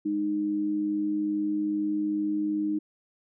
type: tone pair together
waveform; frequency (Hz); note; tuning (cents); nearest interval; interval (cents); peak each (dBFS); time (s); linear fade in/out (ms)
sine; 205.4 / 307.8; G#3 / D#4; -19 / -19; perfect fifth; 700; -35 / -25; 0.05-2.79; 10
effects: none